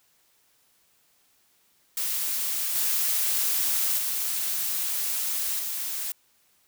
blue noise with level steps, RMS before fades -28 / -25 / -28 / -31 dBFS, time 1.97-6.12 s, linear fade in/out 2 ms, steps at 2.75 / 3.98 / 5.59 s, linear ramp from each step 5 ms, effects white hiss -65 dBFS RMS until 6.67 s

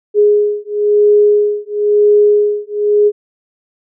sine beating tone pair, 415.3 / 416.29 Hz, G#4 / G#4, 0 / +4 cents, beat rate 0.99 Hz, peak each -11 dBFS, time 0.14-3.12 s, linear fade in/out 50 ms, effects none

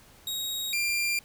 sawtooth tone pair in turn, 3785 / 2384 Hz, A#7 / D7, +26 / +25 cents, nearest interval minor sixth, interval 801 cents, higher first, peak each -27 / -22 dBFS, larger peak second, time 0.27-0.73 / 0.73-1.19 s, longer neither, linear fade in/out 2 ms, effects pink hiss -55 dBFS RMS until 1.24 s

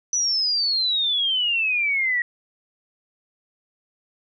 sine exponential sweep, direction down, 5990 to 1900 Hz, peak -19 dBFS, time 0.13-2.22 s, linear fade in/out 2 ms, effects none

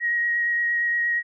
sine tone with vibrato, 1891 Hz, A#6, 24 cents sharp, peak -20 dBFS, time 0-1.23 s, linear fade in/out 50 ms, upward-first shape triangle, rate 8.6 Hz, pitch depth 13 cents each way, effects none

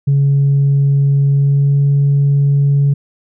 sine tone with pitch glide, 139.8 to 141.1 Hz, C#3 to C#3, +15 to +31 cents, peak -7 dBFS, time 0.07-2.94 s, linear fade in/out 10 ms, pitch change +16 cents, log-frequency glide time 1.3-1.82 s, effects tanh soft clip ceiling -6 dBFS

